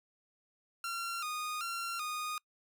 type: tone with vibrato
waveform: sawtooth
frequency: 1300 Hz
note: E6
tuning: 24 cents flat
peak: -32 dBFS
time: 0.84-2.38 s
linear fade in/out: 2 ms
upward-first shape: square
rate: 1.3 Hz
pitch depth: 92 cents each way
effects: noise-tail reverb RT60 0.1 s tail -26 dB re dry